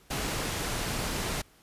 pink low-pass noise, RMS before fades -32 dBFS, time 0.1-1.42 s, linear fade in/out 10 ms, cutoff 12000 Hz, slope 12 dB/octave, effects pink hiss -60 dBFS RMS until 1.62 s + resampled to 32000 Hz

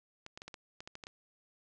clicks, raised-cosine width 0.2 ms, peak -28 dBFS, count 10, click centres 0.264 / 0.375 / 0.419 / 0.48 / 0.542 / 0.805 / 0.875 / 0.954 / 1.038 / 1.069 s, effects resampled to 22050 Hz

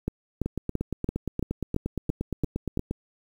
two click trains, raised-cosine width 3 ms, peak -13 / -15 dBFS, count 9 / 22, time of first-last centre 0.08-2.774 / 0.46-2.91 s, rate 2.97 / 8.57 Hz, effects 8-bit

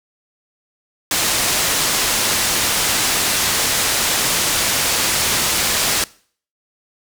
white low-pass noise, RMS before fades -18 dBFS, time 1.11-6.04 s, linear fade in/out 2 ms, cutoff 9200 Hz, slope 12 dB/octave, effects noise-tail reverb RT60 0.5 s tail -22 dB re dry

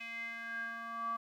square tone with band-pass filter sweep, 230.6 Hz, A#3, 19 cents flat, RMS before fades -41 dBFS, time 0-1.17 s, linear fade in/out 10 ms, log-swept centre 2400 to 1100 Hz, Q 8.6, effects 12-bit

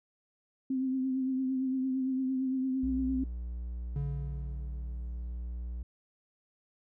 sine tone with vibrato, 261.6 Hz, C4, in tune, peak -28 dBFS, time 0.7-3.24 s, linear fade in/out 5 ms, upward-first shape triangle, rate 8.8 Hz, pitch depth 38 cents each way
triangle tone, 59.8 Hz, A#1, 45 cents sharp, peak -33 dBFS, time 2.83-5.83 s, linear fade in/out 5 ms
triangle tone with exponential decay, 142 Hz, C#3, 42 cents sharp, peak -28 dBFS, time 3.96-5.53 s, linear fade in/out 0 ms, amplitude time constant 340 ms
effects none

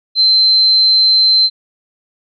sine tone, 4100 Hz, C8, 36 cents flat, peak -7 dBFS, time 0.15-1.5 s, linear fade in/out 50 ms, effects none

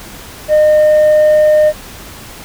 sine tone with tanh clipping, 610 Hz, D#5, 34 cents flat, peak -6 dBFS, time 0.48-1.73 s, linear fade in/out 50 ms, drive 2 dB, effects pink hiss -32 dBFS RMS until 2.44 s

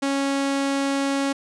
sawtooth tone, 276.1 Hz, C#4, 7 cents flat, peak -17 dBFS, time 0.02-1.33 s, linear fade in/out 10 ms, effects resampled to 22050 Hz

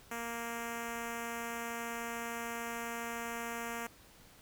5% pulse tone with notch filter, 233.1 Hz, A#3, in tune, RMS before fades -40 dBFS, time 0.11-3.87 s, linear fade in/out 5 ms, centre 3800 Hz, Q 1.1, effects pink hiss -59 dBFS RMS until 4.41 s

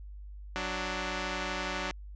5% pulse tone pair together, 185.27 / 294.1 Hz, F#3 / D4, +3 / +3 cents, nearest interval minor sixth, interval 800 cents, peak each -24 dBFS, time 0.56-1.91 s, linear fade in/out 0 ms, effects added 50 Hz sine -42 dBFS peak until 2.15 s + resampled to 16000 Hz

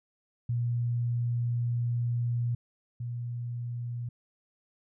sine tone pair in turn, 119.6 / 120.03 Hz, A#2 / B2, +45 / -49 cents, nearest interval unison, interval 6 cents, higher second, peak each -26 / -32 dBFS, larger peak first, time 0.49-2.55 / 3-4.09 s, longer first, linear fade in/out 5 ms, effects none

